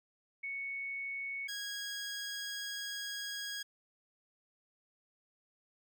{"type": "tone pair in turn", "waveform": ["sine", "15% pulse"], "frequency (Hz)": [2217, 1646.5], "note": ["C#7", "G#6"], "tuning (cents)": [0, -15], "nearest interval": "perfect fourth", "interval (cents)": 515, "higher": "first", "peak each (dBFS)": [-37, -32], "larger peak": "second", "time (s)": [[0.43, 1.48], [1.48, 3.63]], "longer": "second", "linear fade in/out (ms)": 10, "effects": []}